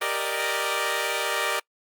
10% pulse chord, Eb major seventh, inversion first, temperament equal, 392 / 466.2 / 587.3 / 622.3 Hz, G4 / Bb4 / D5 / Eb5, 0 / 0 / 0 / 0 cents, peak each -24 / -21 / -21 / -23 dBFS, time 0.01-1.6 s, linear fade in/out 10 ms, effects noise-tail reverb RT60 0.1 s tail -25 dB re dry + Opus 32 kbps

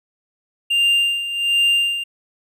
triangle tone with tremolo, 2794 Hz, F7, in tune, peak -11 dBFS, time 0.7-2.04 s, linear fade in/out 10 ms, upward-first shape sine, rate 1.3 Hz, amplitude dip 70%, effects none

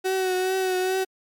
35% pulse tone with vibrato, 373.6 Hz, F#4, 17 cents sharp, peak -20 dBFS, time 0.04-1.05 s, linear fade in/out 20 ms, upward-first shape triangle, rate 2.4 Hz, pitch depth 34 cents each way, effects MP3 96 kbps

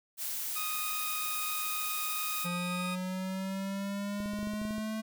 blue noise, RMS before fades -36 dBFS, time 0.17-2.48 s, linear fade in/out 50 ms
20% pulse tone, 1244.5 Hz, D#6, in tune, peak -31 dBFS, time 0.55-2.96 s, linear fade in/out 20 ms
square exponential sweep, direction up, 174.61 to 220 Hz, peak -34 dBFS, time 2.44-5.02 s, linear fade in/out 20 ms
clicks, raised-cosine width 3 ms, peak -31 dBFS, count 11, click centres 4.203 / 4.259 / 4.335 / 4.389 / 4.43 / 4.472 / 4.536 / 4.616 / 4.652 / 4.708 / 4.782 s
effects none

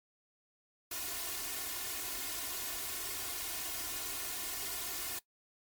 white noise with comb filter, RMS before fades -39 dBFS, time 0.91-5.19 s, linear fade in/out 5 ms, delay 2.8 ms, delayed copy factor +0.8, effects noise-tail reverb RT60 0.1 s tail -19 dB re dry + MP3 96 kbps

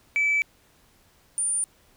sine tone pair in turn, 2307 / 9228 Hz, D7 / D9, -31 / -31 cents, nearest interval 2 octaves, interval 2400 cents, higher second, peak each -18 / -22 dBFS, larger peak first, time 0.16-0.42 / 1.38-1.64 s, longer neither, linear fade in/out 0 ms, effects tanh soft clip ceiling -17 dBFS + pink hiss -60 dBFS RMS until 1.96 s

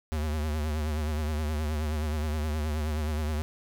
square tone with vibrato, 76.4 Hz, D#2, 31 cents flat, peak -28 dBFS, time 0.12-3.42 s, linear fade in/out 0 ms, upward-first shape triangle, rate 9.5 Hz, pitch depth 81 cents each way, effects none

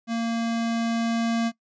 square tone with level ramp, 230.2 Hz, A#3, 22 cents flat, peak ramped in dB -25 to -22 dBFS, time 0.07-1.52 s, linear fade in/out 50 ms, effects noise-tail reverb RT60 0.1 s tail -21 dB re dry + resampled to 16000 Hz

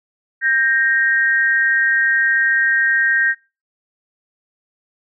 sine tone pair together, 1583.4 / 1864.7 Hz, G6 / A#6, +17 / 0 cents, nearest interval minor third, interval 283 cents, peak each -16 dBFS, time 0.41-3.35 s, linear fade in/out 50 ms, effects noise-tail reverb RT60 0.3 s tail -22 dB re dry

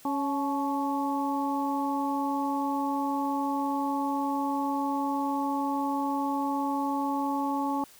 harmonic tone with a mistuned harmonic, 277.2 Hz, C#4, in tune, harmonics 1 / 2 / 3 / 4, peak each -29 / -39 / -30 / -35 dBFS, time 0.05-7.84 s, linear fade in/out 2 ms, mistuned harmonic 3, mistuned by +54 cents, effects white hiss -54 dBFS RMS until 7.99 s

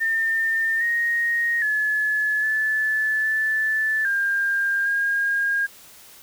sine tone with pitch steps, 1806 / 1869 / 1713 / 1739 / 1751 / 1602 / 1622 Hz, A6 / A#6 / A6 / A6 / A6 / G6 / G#6, +45 / +4 / -47 / -21 / -9 / +37 / -41 cents, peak -19 dBFS, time 0-5.67 s, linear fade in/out 20 ms, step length 810 ms, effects white hiss -47 dBFS RMS until 6.22 s

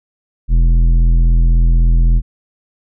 triangle tone with tanh clipping, 41.86 Hz, E1, 27 cents sharp, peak -9 dBFS, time 0.48-2.22 s, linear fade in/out 50 ms, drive 14 dB, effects none

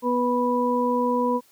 harmonic tone, 245.8 Hz, B3, 8 cents flat, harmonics 1 / 2 / 4, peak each -24 / -24 / -24 dBFS, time 0.02-1.41 s, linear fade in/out 50 ms, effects white hiss -58 dBFS RMS until 1.51 s

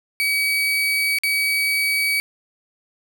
35% pulse tone with dropouts, 2274 Hz, C#7, 44 cents sharp, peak -16 dBFS, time 0.2-2.2 s, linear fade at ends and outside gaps 0 ms, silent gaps 1.186-1.235 s, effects none

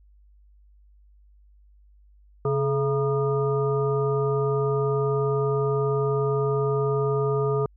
harmonic tone with a mistuned harmonic, 135.4 Hz, C#3, 40 cents flat, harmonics 1 / 3 / 5 / 7 / 9, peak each -25 / -23 / -35 / -37 / -32 dBFS, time 2.45-7.66 s, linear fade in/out 2 ms, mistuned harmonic 3, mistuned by +79 cents, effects added 50 Hz sine -52 dBFS peak until 7.76 s

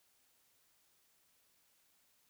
silence, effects white hiss -73 dBFS RMS until 2.29 s

